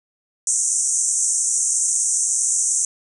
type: band-pass noise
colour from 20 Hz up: white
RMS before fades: -20 dBFS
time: 0.47-2.85 s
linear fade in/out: 2 ms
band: 6000 to 9100 Hz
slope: 96 dB/octave
effects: none